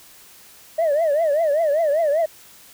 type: tone with vibrato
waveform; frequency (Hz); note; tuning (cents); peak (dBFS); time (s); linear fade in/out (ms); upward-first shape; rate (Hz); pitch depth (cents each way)
sine; 617; D#5; -15; -14; 0.78-2.26; 10; triangle; 5.1; 190
effects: tanh soft clip ceiling -14 dBFS + white hiss -47 dBFS RMS until 2.73 s